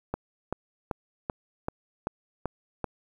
click train, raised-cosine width 1 ms, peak -15 dBFS, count 8, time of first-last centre 0.14-2.843 s, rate 2.59 Hz, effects 9-bit

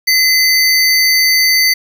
square tone pair together, 2039 / 4577 Hz, C7 / D8, -45 / -45 cents, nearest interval octave + major second, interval 1400 cents, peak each -12 dBFS, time 0.07-1.74 s, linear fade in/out 10 ms, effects 7-bit

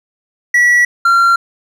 triangle tone pair in turn, 1940 / 1375.3 Hz, B6 / F6, -31 / -27 cents, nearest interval tritone, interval 596 cents, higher first, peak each -5 dBFS, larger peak neither, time 0.54-0.85 / 1.05-1.36 s, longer neither, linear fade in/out 5 ms, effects none

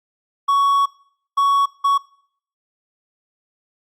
triangle tone bursts at uneven times, 1117 Hz, C#6, 13 cents sharp, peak -11 dBFS, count 3, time 0.48-0.86 / 1.37-1.66 / 1.84-1.98 s, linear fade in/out 10 ms, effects noise-tail reverb RT60 0.6 s tail -22 dB re dry + Opus 48 kbps

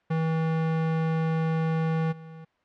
square tone with level steps, 161.2 Hz, E3, 38 cents flat, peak -24 / -42 dBFS, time 0.1-2.45 s, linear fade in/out 10 ms, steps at 2.11 s, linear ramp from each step 20 ms, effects white hiss -68 dBFS RMS until 2.64 s + low-pass 2000 Hz 12 dB/octave

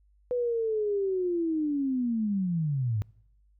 sine linear sweep, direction down, 497.9 to 100 Hz, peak -25 dBFS, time 0.31-3.02 s, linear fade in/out 0 ms, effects noise-tail reverb RT60 0.8 s tail -26 dB re dry + added 50 Hz sine -60 dBFS peak until 3.59 s

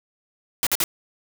white noise bursts, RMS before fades -21 dBFS, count 3, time 0.63-0.839 s, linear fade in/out 0 ms, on 37 ms, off 49 ms, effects none

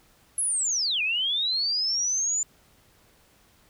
sine linear two-way sweep, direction down then up, 11000 to 2408 to 7120 Hz, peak -23 dBFS, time 0.38-2.43 s, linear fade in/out 2 ms, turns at 1.02 s, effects pink hiss -60 dBFS RMS until 3.69 s

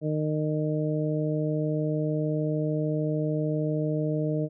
harmonic tone, 153.2 Hz, D#3, 27 cents flat, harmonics 1 / 2 / 3 / 4, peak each -27 / -30 / -32 / -33 dBFS, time 0.01-4.49 s, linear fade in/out 50 ms, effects none

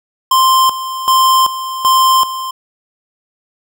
square tone with tremolo, 1046.5 Hz, C6, in tune, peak -8 dBFS, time 0.31-2.51 s, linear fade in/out 5 ms, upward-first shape square, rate 1.3 Hz, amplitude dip 75%, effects none

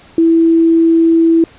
sine tone, 329.6 Hz, E4, in tune, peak -6 dBFS, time 0.18-1.44 s, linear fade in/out 2 ms, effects pink hiss -42 dBFS RMS until 1.58 s + resampled to 8000 Hz

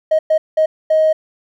triangle tone bursts at uneven times, 628 Hz, D#5, 16 cents sharp, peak -6 dBFS, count 4, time 0.11-0.19 / 0.3-0.38 / 0.57-0.66 / 0.9-1.13 s, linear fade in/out 10 ms, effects tanh soft clip ceiling -7 dBFS

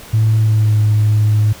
sine tone with pitch glide, 110 to 106.5 Hz, A2 to G#2, 0 to +44 cents, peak -8 dBFS, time 0.13-1.53 s, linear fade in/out 10 ms, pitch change -56 cents, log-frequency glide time 0.36-0.78 s, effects tanh soft clip ceiling -6 dBFS + pink hiss -36 dBFS RMS until 1.6 s

